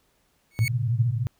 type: tone with exponential growth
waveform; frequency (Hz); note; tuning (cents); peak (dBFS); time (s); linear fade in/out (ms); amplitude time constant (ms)
40% pulse; 2217; C#7; 0; -22; 0.51-0.68; 1; 36
type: band-pass noise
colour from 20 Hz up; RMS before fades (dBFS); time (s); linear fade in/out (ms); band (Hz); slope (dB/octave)
white; -24; 0.59-1.27; 0; 110 to 130; 96
effects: pink hiss -67 dBFS RMS until 1.39 s